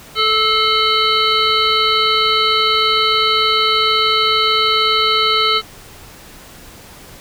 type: harmonic tone with a mistuned harmonic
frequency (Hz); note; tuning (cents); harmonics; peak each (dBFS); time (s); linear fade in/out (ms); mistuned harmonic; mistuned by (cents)
436.7; A4; -13; 1 / 3 / 5 / 7 / 9 / 10; -22 / -16 / -21 / -18 / -19 / -22; 0.15-5.62; 50; 5; -39
effects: pink hiss -39 dBFS RMS until 7.2 s